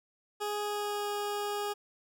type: tone with pitch glide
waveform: 20% pulse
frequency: 415.3 to 412 Hz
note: G#4 to G#4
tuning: 0 to -14 cents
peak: -27 dBFS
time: 0.4-1.74 s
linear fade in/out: 20 ms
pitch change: -14 cents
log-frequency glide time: 0.62-1.08 s
effects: none